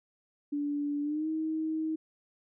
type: tone with pitch glide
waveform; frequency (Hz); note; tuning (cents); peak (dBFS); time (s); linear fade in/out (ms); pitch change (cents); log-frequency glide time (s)
sine; 289.9 to 316.1; D4 to D#4; -22 to +27; -29; 0.52-1.96; 10; +149; 1.02-1.28
effects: none